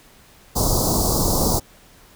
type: band-stop noise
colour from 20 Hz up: pink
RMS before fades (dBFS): -19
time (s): 0.55-1.6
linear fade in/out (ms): 20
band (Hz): 1100 to 4400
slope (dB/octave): 48
effects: pink hiss -50 dBFS RMS until 2.15 s